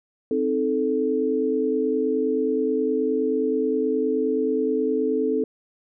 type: chord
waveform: sine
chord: A diminished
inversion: first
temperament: equal with one note detuned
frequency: 261.6 / 311.1 / 437.2 Hz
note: C4 / Eb4 / A4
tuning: 0 / 0 / -11 cents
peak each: -25 / -27 / -22 dBFS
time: 0.31-5.44 s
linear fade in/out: 2 ms
effects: none